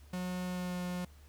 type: tone with pitch glide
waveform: 45% pulse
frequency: 181.4 to 179.11 Hz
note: F#3 to F3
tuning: -34 to +44 cents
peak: -35 dBFS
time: 0.13-1.05 s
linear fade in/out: 5 ms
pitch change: -22 cents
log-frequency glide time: 0.47-0.79 s
effects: added 72 Hz sine -54 dBFS peak until 1.28 s + pink hiss -64 dBFS RMS until 1.28 s